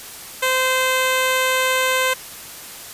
10% pulse tone, 517 Hz, C5, 21 cents flat, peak -8 dBFS, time 0.42-2.14 s, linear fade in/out 10 ms, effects white hiss -36 dBFS RMS until 2.93 s + resampled to 32000 Hz

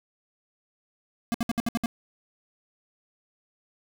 square tone bursts, 233.1 Hz, A#3, in tune, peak -24 dBFS, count 7, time 1.32-1.859 s, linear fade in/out 0 ms, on 23 ms, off 63 ms, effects 9-bit

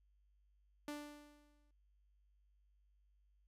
sawtooth tone with exponential decay, 294.4 Hz, D4, 4 cents sharp, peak -38 dBFS, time 0.88-1.71 s, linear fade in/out 2 ms, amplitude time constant 180 ms, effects added 50 Hz sine -70 dBFS peak until 3.47 s + resampled to 32000 Hz

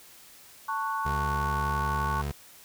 sine chord, F# minor, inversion first, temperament just, 888 / 1110 / 1480 Hz, A5 / C#6 / F#6, +16 / +2 / 0 cents, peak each -32 / -30 / -36 dBFS, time 0.68-2.22 s, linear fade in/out 10 ms
25% pulse tone with pitch glide, 71.4 to 71.86 Hz, D2 to D2, -48 to -37 cents, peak -26 dBFS, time 1.05-2.32 s, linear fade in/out 10 ms, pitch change +11 cents, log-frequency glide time 1.58-2.03 s
effects white hiss -52 dBFS RMS until 2.64 s

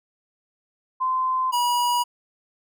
sine / square tone pair in turn, 1033 / 968 Hz, C6 / B5, -22 / -35 cents, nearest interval minor second, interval 113 cents, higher first, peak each -20 dBFS, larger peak neither, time 1-1.52 / 1.52-2.04 s, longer neither, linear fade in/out 20 ms, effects none

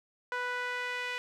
sawtooth tone with band-pass filter sweep, 493.9 Hz, B4, in tune, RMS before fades -35 dBFS, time 0.32-1.18 s, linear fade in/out 0 ms, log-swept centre 1400 to 2300 Hz, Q 2, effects none

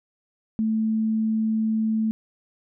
sine tone, 220 Hz, A3, in tune, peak -20 dBFS, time 0.59-2.11 s, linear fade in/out 0 ms, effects none

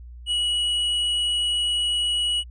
sine tone with tanh clipping, 2923 Hz, F#7, 22 cents flat, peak -22 dBFS, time 0.26-2.44 s, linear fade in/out 50 ms, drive 8 dB, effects added 60 Hz sine -38 dBFS peak until 2.5 s + resampled to 22050 Hz

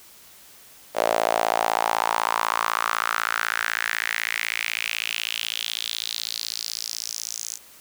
sawtooth tone with high-pass filter sweep, 56 Hz, A1, 31 cents sharp, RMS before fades -26 dBFS, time 0.94-7.59 s, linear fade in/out 50 ms, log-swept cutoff 590 to 6600 Hz, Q 3.7, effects white hiss -49 dBFS RMS until 7.8 s

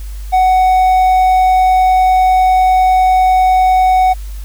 triangle tone, 745 Hz, F#5, 12 cents sharp, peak -5 dBFS, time 0.32-4.14 s, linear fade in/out 20 ms, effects added 50 Hz sine -22 dBFS peak until 4.44 s + white hiss -41 dBFS RMS until 4.44 s

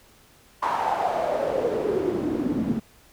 pink noise with band-pass filter sweep, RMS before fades -25 dBFS, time 0.62-2.8 s, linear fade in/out 10 ms, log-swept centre 1000 to 220 Hz, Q 5.9, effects pink hiss -55 dBFS RMS until 3.12 s

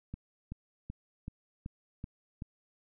click train, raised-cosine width 5 ms, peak -27 dBFS, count 7, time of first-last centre 0.14-2.421 s, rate 2.63 Hz, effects none

